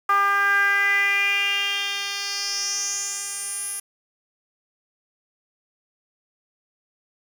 10% pulse tone with band-pass filter sweep, 400.1 Hz, G4, 35 cents sharp, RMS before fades -23 dBFS, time 0.09-3.8 s, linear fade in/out 5 ms, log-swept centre 1200 to 11000 Hz, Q 4.6, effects 7-bit

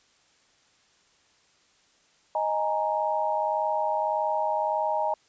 sine chord, D# suspended fourth, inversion none, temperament equal, 622.3 / 830.6 / 932.3 Hz, D#5 / G#5 / A#5, 0 / 0 / 0 cents, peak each -28 dBFS, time 2.35-5.14 s, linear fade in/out 2 ms, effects white hiss -63 dBFS RMS until 5.28 s + resampled to 16000 Hz

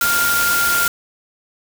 sine tone in noise, 1400 Hz, F6, 4 cents sharp, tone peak -16 dBFS, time 0.01-0.88 s, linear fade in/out 2 ms, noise white, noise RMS -20 dBFS, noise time 0.01-0.88 s, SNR +1 dB, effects none

